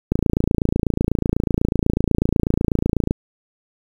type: click train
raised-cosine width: 3 ms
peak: -4 dBFS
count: 85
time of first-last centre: 0.12-3.109 s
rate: 28.1 Hz
effects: 7-bit